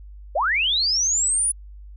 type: linear sweep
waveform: sine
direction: up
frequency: 493.9 to 9956 Hz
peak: -18 dBFS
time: 0.35-1.52 s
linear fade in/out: 10 ms
effects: added 50 Hz sine -38 dBFS peak until 1.96 s